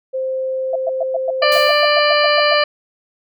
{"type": "tone", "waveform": "sine", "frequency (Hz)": 523.3, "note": "C5", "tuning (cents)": 0, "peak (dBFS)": -18, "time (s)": [0.13, 1.69], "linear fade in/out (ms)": 20}
{"type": "tone bursts", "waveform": "sine", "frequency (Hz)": 659.3, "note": "E5", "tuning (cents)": 0, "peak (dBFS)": -16, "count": 14, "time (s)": [0.73, 2.538], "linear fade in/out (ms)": 5, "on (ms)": 27, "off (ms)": 110}
{"type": "harmonic tone", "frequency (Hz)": 592, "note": "D5", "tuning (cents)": 14, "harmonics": [1, 2, 3, 4, 5, 7, 8], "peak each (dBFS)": [-15, -18, -20, -21, -22, -23, -24], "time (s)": [1.42, 2.64], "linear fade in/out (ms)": 5}
{"type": "noise with exponential decay", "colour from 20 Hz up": "white", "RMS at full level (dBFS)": -27, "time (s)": [1.52, 2.08], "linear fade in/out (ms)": 0, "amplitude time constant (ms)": 120}
{"effects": []}